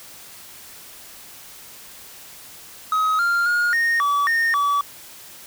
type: tone with pitch steps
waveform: triangle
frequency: 1268 / 1394 / 1430 / 1850 / 1146 / 1835 / 1145 Hz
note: D#6 / F6 / F6 / A#6 / D6 / A#6 / D6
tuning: +32 / -4 / +41 / -14 / -43 / -28 / -44 cents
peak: -15 dBFS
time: 2.92-4.81 s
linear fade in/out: 2 ms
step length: 270 ms
effects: white hiss -42 dBFS RMS until 5.46 s